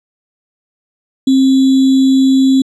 sine tone with sample-and-hold, 265.6 Hz, C4, 26 cents sharp, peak -6 dBFS, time 1.27-2.62 s, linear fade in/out 5 ms, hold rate 3675 Hz, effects low-pass 7000 Hz 12 dB/octave

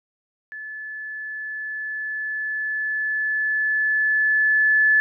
sine tone with level ramp, 1730 Hz, A6, 30 cents flat, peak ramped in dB -32 to -13 dBFS, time 0.52-5 s, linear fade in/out 0 ms, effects none

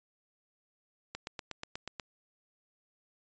click train, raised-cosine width 0.2 ms, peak -21 dBFS, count 8, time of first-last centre 1.15-1.997 s, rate 8.26 Hz, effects resampled to 16000 Hz

